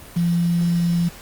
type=tone with quantisation; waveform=sine; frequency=171.6 Hz; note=F3; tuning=30 cents flat; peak=-16 dBFS; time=0.16-1.09 s; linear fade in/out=10 ms; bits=6; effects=pink hiss -41 dBFS RMS until 1.21 s + Opus 32 kbps